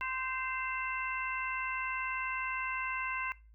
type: harmonic tone with a mistuned harmonic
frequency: 519 Hz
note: C5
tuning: 14 cents flat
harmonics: 2 / 3 / 4 / 5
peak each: -38 / -40 / -40 / -40 dBFS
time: 0.01-3.32 s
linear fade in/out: 0 ms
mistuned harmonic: 5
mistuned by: +59 cents
effects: noise-tail reverb RT60 0.3 s tail -20 dB re dry + added 54 Hz sine -55 dBFS peak until 3.54 s